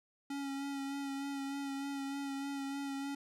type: tone with vibrato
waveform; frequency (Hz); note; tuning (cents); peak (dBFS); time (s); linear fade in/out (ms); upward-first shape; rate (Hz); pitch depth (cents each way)
square; 277.2; C#4; 0; -38; 0.3-3.15; 5; sine; 3.3; 21
effects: low-pass 11000 Hz 12 dB/octave